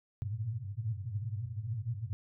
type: band-pass noise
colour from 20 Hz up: white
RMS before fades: -37 dBFS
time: 0.22-2.13 s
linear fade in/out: 0 ms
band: 100 to 120 Hz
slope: 96 dB/octave
effects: none